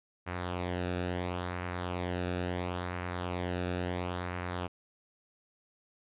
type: tone with flanger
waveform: sawtooth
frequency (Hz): 89.3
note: F2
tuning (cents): +39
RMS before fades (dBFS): -35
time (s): 0.26-4.68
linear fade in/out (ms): 20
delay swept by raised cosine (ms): 0.28 to 0.97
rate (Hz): 0.73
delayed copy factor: -0.6
effects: resampled to 8000 Hz